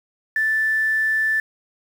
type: tone with quantisation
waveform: sine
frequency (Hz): 1760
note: A6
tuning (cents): 0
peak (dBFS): -17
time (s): 0.36-1.4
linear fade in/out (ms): 2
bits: 7
effects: none